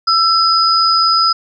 sine tone pair together, 1327 / 4991 Hz, E6 / D#8, +11 / +5 cents, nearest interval octave + major seventh, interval 2294 cents, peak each -12 dBFS, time 0.07-1.33 s, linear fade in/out 10 ms, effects none

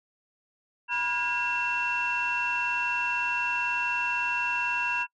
sine tone cluster, 971 / 1426 / 1632 / 2711 Hz, B5 / F6 / G#6 / E7, -30 / +36 / -31 / +48 cents, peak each -30 / -36 / -32 / -27 dBFS, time 0.88-5.07 s, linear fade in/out 50 ms, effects noise-tail reverb RT60 0.1 s tail -25 dB re dry + tanh soft clip ceiling -19 dBFS

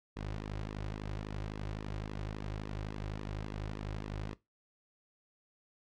sawtooth tone with flanger, 51.91 Hz, G#1, in tune, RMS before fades -40 dBFS, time 0.16-4.34 s, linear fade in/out 5 ms, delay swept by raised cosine 1.3 to 4.6 ms, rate 3.6 Hz, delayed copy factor -0.65, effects noise-tail reverb RT60 0.2 s tail -19 dB re dry + low-pass 5000 Hz 12 dB/octave

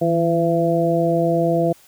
harmonic tone with a mistuned harmonic, 168.5 Hz, E3, 38 cents sharp, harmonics 1 / 2 / 3 / 4, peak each -21 / -21 / -21 / -20 dBFS, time 0.01-1.73 s, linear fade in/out 10 ms, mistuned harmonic 1, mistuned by -43 cents, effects white hiss -51 dBFS RMS until 1.87 s

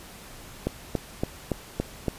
click train, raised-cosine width 2 ms, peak -11 dBFS, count 6, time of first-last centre 0.67-2.082 s, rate 3.54 Hz, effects pink hiss -45 dBFS RMS until 2.18 s + resampled to 32000 Hz

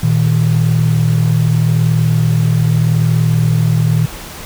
sine tone pair together, 116.54 / 157.37 Hz, A#2 / D#3, 0 / +20 cents, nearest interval perfect fourth, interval 520 cents, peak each -11 dBFS, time 0.03-4.06 s, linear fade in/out 5 ms, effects tanh soft clip ceiling -4 dBFS + pink hiss -30 dBFS RMS until 4.45 s

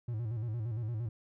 triangle tone with vibrato, 113.4 Hz, A#2, 47 cents flat, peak -31 dBFS, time 0.08-1.09 s, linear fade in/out 5 ms, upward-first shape square, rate 8.7 Hz, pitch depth 96 cents each way, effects none

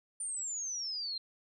sine exponential sweep, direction down, 9230 to 4115 Hz, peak -35 dBFS, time 0.2-1.18 s, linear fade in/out 5 ms, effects none

